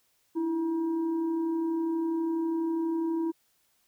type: tone with frequency modulation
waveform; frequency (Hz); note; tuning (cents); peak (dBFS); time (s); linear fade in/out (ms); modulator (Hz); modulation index
sine; 329.6; E4; 0; -26; 0.35-3.32; 20; 627; 0.34
effects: white hiss -70 dBFS RMS until 3.87 s